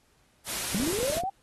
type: noise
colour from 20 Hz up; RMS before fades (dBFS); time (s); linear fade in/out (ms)
white; -32; 0.45-1.22; 50
type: linear sweep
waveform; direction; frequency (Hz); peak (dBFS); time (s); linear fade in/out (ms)
sine; up; 169.8 to 801; -27; 0.74-1.3; 10
type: clicks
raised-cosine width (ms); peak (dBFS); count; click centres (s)
2; -23; 10; 0.747 / 0.8 / 0.835 / 0.877 / 0.93 / 0.989 / 1.03 / 1.1 / 1.169 / 1.236
effects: pink hiss -66 dBFS RMS until 1.42 s + AAC 32 kbps